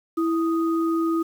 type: tone pair together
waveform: sine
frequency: 329.6 / 1244.4 Hz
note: E4 / D#6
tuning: 0 / 0 cents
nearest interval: octave + major seventh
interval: 2300 cents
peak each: -20 / -29 dBFS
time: 0.17-1.23 s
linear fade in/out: 10 ms
effects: 8-bit